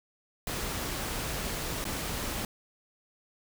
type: noise with dropouts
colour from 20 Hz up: pink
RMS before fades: -34 dBFS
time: 0.47-2.45 s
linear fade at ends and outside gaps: 2 ms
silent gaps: 1.842-1.852 s
effects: none

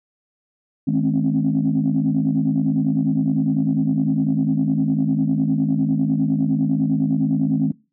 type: tone cluster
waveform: sine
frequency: 157 / 212.6 / 261.2 / 271.1 Hz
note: D#3 / G#3 / C4 / C#4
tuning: +16 / +41 / -3 / -38 cents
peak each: -21 dBFS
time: 0.87-7.72 s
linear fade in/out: 10 ms
effects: noise-tail reverb RT60 0.3 s tail -22 dB re dry + tanh soft clip ceiling -9 dBFS

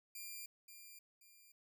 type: tone with echo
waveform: 5% pulse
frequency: 2386 Hz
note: D7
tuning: 27 cents sharp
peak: -37 dBFS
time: 0.15-0.46 s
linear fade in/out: 5 ms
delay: 530 ms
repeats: 2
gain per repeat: -8 dB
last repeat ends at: 1.52 s
effects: none

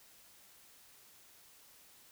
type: silence
effects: white hiss -61 dBFS RMS until 2.11 s

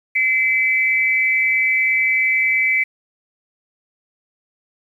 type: tone pair together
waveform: sine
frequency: 2053 / 2304 Hz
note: C7 / D7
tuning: -33 / -34 cents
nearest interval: major second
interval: 199 cents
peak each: -17 dBFS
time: 0.15-2.84 s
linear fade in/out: 10 ms
effects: 8-bit

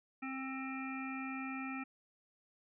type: harmonic tone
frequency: 265 Hz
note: C4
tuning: 22 cents sharp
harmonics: 1 / 3 / 5 / 7 / 9 / 10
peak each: -41 / -49 / -47 / -51 / -46 / -56 dBFS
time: 0.22-1.84 s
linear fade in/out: 10 ms
effects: none

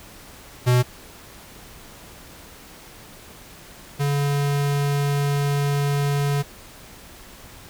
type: tone pair in turn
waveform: square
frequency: 124 / 142.52 Hz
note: B2 / C#3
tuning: +7 / +48 cents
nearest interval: major second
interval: 241 cents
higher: second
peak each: -15 / -20 dBFS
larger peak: first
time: 0.66-0.83 / 3.99-6.43 s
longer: second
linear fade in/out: 20 ms
effects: pink hiss -44 dBFS RMS until 7.69 s

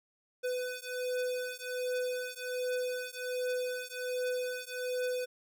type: beating tone pair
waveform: square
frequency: 500 / 501.3 Hz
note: B4 / B4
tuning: +21 / +26 cents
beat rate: 1.3 Hz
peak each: -37 / -37 dBFS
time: 0.43-5.26 s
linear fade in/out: 20 ms
effects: none

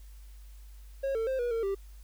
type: tone with pitch steps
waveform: triangle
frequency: 544 / 449.4 / 526 / 482.5 / 456.2 / 393.2 Hz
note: C#5 / A4 / C5 / B4 / A#4 / G4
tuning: -33 / +37 / +9 / -40 / -37 / +5 cents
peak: -26 dBFS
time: 1.03-1.75 s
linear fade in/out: 10 ms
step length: 120 ms
effects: added 50 Hz sine -46 dBFS peak until 2.03 s + white hiss -63 dBFS RMS until 2.03 s

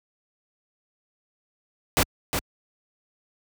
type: noise with echo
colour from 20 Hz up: pink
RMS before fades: -19 dBFS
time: 1.97-2.03 s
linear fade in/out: 0 ms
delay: 360 ms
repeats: 1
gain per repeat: -6 dB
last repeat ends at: 2.39 s
effects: high-pass 60 Hz 12 dB/octave

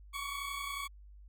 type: tone pair together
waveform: 20% pulse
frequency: 1108.7 / 1139.9 Hz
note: C#6 / C#6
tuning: 0 / +48 cents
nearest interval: unison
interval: 48 cents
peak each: -35 / -36 dBFS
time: 0.13-0.88 s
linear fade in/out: 20 ms
effects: added 50 Hz sine -51 dBFS peak until 1.28 s

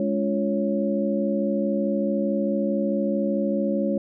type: tone cluster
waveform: sine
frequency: 209 / 282.3 / 347 / 553 Hz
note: G#3 / C#4 / F4 / C#5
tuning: +11 / +32 / -11 / -4 cents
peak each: -24 / -28 / -30 / -26 dBFS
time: 0-3.98 s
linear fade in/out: 2 ms
effects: none

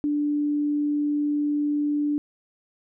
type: tone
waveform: sine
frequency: 293.7 Hz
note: D4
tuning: in tune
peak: -21 dBFS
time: 0.04-2.18 s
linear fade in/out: 0 ms
effects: none

